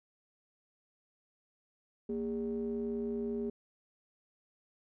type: ring-modulated tone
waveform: triangle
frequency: 87.31 Hz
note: F2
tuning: in tune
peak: -28 dBFS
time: 2.09-3.5 s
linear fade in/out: 5 ms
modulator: 320 Hz
effects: none